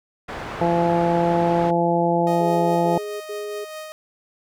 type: low-pass noise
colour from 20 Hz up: white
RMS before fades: -32 dBFS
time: 0.28-1.71 s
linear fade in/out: 10 ms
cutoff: 1300 Hz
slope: 12 dB/octave
type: harmonic tone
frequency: 170.8 Hz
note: F3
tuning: 38 cents flat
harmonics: 1 / 2 / 3 / 4 / 5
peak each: -23 / -23 / -23 / -23 / -23 dBFS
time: 0.61-2.98 s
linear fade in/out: 2 ms
type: tone with tremolo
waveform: sawtooth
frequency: 622.3 Hz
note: D#5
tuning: in tune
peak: -27 dBFS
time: 2.27-3.92 s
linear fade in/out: 0 ms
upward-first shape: triangle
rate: 4.8 Hz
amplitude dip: 40%
type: tone bursts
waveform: sine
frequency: 415.3 Hz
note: G#4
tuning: in tune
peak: -28 dBFS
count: 3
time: 2.4-3.648 s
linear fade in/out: 10 ms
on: 360 ms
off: 84 ms
effects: none